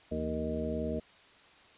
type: harmonic tone with a mistuned harmonic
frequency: 77.78 Hz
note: D#2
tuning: in tune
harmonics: 1 / 2 / 3 / 4 / 5 / 6 / 8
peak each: -39 / -42 / -36 / -42 / -43 / -38 / -38 dBFS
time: 0.11-1 s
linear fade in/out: 10 ms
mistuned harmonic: 2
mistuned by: +120 cents
effects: white hiss -58 dBFS RMS until 1.77 s + resampled to 8000 Hz